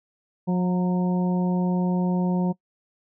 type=harmonic tone with a mistuned harmonic; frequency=180 Hz; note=F#3; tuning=47 cents flat; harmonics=1 / 2 / 3 / 4 / 5; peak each=-20 / -31 / -34 / -37 / -35 dBFS; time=0.47-2.53 s; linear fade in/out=20 ms; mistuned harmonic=5; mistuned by=+37 cents; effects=noise-tail reverb RT60 0.1 s tail -23 dB re dry